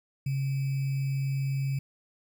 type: tone with sample-and-hold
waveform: sine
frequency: 136.1 Hz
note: C#3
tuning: 31 cents flat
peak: -26 dBFS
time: 0.26-1.79 s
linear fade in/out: 5 ms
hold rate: 2450 Hz
effects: none